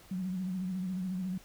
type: tone with vibrato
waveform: sine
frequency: 185 Hz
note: F#3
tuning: in tune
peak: -32 dBFS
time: 0.11-1.38 s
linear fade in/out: 5 ms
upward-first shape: sine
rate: 14 Hz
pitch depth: 59 cents each way
effects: pink hiss -57 dBFS RMS until 1.44 s